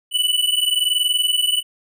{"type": "tone pair together", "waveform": "square", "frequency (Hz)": [2960, 2981], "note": ["F#7", "F#7"], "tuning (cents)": [0, 12], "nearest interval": "unison", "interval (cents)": 12, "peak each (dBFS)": [-20, -20], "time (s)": [0.11, 1.63], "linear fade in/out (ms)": 50, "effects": []}